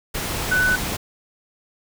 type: tone in noise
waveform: sine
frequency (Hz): 1495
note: F#6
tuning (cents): +17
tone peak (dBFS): -16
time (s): 0.51-0.76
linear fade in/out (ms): 10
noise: pink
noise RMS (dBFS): -26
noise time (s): 0.14-0.97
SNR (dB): +7
effects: none